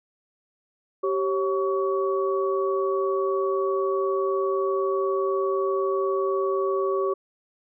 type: tone cluster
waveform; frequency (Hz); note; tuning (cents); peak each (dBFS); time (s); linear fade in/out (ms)
sine; 388 / 545 / 1128; G4 / C#5 / C#6; -18 / -29 / +30; -23 / -29 / -29; 1.03-7.14; 10
effects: none